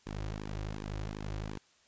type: tone with flanger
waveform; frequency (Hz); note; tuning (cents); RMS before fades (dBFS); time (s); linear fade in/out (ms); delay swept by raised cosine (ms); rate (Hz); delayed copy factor
sawtooth; 51.91; G#1; 0; -39; 0.06-1.58; 5; 1.4 to 4.7; 2.7; -0.95
effects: white hiss -66 dBFS RMS until 1.87 s + resampled to 16000 Hz